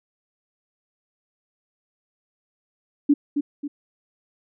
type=tone with echo; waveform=sine; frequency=288.4 Hz; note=D4; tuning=31 cents flat; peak=-12 dBFS; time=3.09-3.14 s; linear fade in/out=10 ms; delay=270 ms; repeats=2; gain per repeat=-7 dB; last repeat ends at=3.68 s; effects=none